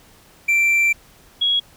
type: tone pair in turn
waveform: triangle / sine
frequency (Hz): 2349 / 3322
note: D7 / G#7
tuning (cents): 0 / 0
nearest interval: tritone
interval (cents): 600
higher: second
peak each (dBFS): -12 / -15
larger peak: first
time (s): 0.48-0.93 / 1.41-1.6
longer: first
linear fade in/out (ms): 10
effects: pink hiss -50 dBFS RMS until 1.76 s